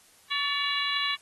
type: harmonic tone with a mistuned harmonic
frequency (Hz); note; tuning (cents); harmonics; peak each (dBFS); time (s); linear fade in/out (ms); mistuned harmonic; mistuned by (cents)
566; C#5; +36; 2 / 3 / 4 / 5 / 6 / 7; -33 / -33 / -33 / -33 / -33 / -33; 0.3-1.16; 20; 3; +54
effects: white hiss -58 dBFS RMS until 1.21 s + AAC 32 kbps